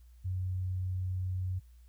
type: tone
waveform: sine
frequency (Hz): 92.5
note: F#2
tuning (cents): 0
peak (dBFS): -31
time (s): 0.24-1.6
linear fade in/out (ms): 20
effects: added 60 Hz sine -53 dBFS peak until 1.88 s + white hiss -73 dBFS RMS until 1.88 s